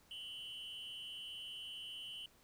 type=tone with amplitude modulation; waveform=triangle; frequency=2995 Hz; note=F#7; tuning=20 cents sharp; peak=-40 dBFS; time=0.11-2.26 s; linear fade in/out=2 ms; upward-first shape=sine; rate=220 Hz; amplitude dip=90%; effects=pink hiss -68 dBFS RMS until 2.43 s